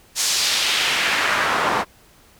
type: noise with band-pass filter sweep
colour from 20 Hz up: pink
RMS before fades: -20 dBFS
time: 0.15-1.85 s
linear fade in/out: 50 ms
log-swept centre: 6600 to 870 Hz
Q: 1.3
effects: pink hiss -52 dBFS RMS until 2.39 s